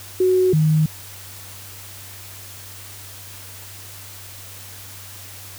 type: tone pair in turn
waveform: sine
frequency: 370 / 155.57 Hz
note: F#4 / D#3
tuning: 0 / 0 cents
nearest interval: octave + minor third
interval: 1500 cents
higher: first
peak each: -13 dBFS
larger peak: neither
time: 0.2-0.53 / 0.53-0.86 s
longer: neither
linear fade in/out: 5 ms
effects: added 97 Hz sine -42 dBFS peak until 5.58 s + white hiss -39 dBFS RMS until 5.58 s